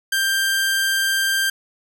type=tone; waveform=sawtooth; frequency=1581 Hz; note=G6; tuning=14 cents sharp; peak=-14 dBFS; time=0.12-1.5 s; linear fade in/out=5 ms; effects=none